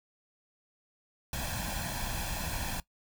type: noise with comb filter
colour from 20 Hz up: pink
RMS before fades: -35 dBFS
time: 1.33-2.8 s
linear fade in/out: 2 ms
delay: 1.2 ms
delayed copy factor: +0.7
effects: noise-tail reverb RT60 0.1 s tail -19 dB re dry